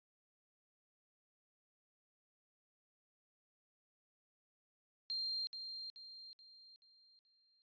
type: tone with echo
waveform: sine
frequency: 4186 Hz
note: C8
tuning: in tune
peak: -37 dBFS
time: 5.1-5.47 s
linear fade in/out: 0 ms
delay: 430 ms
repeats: 5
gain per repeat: -7 dB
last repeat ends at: 7.62 s
effects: resampled to 11025 Hz

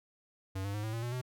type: tone with pitch steps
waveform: square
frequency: 95.7 / 100.23 / 104.97 / 109.93 / 115.13 / 120.57 / 126.28 Hz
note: G2 / G2 / G#2 / A2 / A#2 / B2 / B2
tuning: -41 / +39 / +19 / -1 / -21 / -41 / +39 cents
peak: -35 dBFS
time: 0.55-1.215 s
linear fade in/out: 10 ms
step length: 95 ms
effects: none

